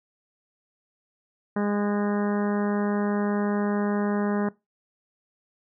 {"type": "harmonic tone with a mistuned harmonic", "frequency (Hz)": 205.1, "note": "G#3", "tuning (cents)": -21, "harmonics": [1, 2, 3, 4, 5, 6, 7, 8, 9], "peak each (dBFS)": [-24, -30, -34, -36, -38, -40, -41, -42, -43], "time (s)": [1.56, 4.49], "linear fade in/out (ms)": 5, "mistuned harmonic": 7, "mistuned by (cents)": 38, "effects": ["noise-tail reverb RT60 0.2 s tail -20 dB re dry"]}